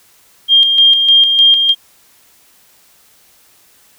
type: tone with tremolo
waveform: sine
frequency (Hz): 3209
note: G7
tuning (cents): +40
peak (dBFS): -4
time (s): 0.48-1.75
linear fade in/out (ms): 50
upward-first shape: square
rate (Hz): 3.3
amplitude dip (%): 45
effects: white hiss -49 dBFS RMS until 3.98 s